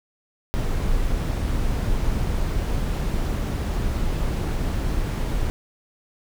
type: noise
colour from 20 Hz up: brown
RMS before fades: -23 dBFS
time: 0.54-5.5 s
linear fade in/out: 0 ms
effects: none